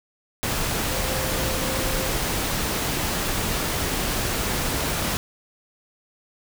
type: tone in noise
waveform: sine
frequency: 523.3 Hz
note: C5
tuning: in tune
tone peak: -32 dBFS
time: 0.9-2.12 s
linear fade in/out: 0 ms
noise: pink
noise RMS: -25 dBFS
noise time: 0.43-5.17 s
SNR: -10 dB
effects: none